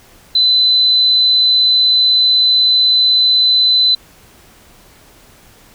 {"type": "tone", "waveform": "sine", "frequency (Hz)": 4022, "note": "B7", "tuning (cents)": 31, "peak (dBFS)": -8, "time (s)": [0.35, 3.95], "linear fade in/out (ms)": 5, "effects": ["pink hiss -45 dBFS RMS until 5.74 s"]}